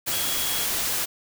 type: tone in noise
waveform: sine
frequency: 3322 Hz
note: G#7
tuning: in tune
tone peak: -32 dBFS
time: 0.11-0.66 s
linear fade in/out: 20 ms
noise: white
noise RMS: -26 dBFS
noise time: 0.06-1.06 s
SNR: -9 dB
effects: none